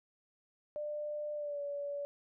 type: tone with pitch glide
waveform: sine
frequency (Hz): 596 to 572.1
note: D5 to D5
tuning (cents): +25 to -45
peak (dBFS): -36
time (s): 0.76-2.05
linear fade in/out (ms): 0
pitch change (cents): -70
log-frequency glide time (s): 1.35-1.61
effects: none